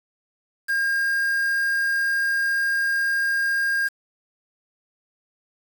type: tone with quantisation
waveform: triangle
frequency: 1613 Hz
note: G6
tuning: 49 cents sharp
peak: -18 dBFS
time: 0.68-3.89 s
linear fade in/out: 20 ms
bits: 6
effects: none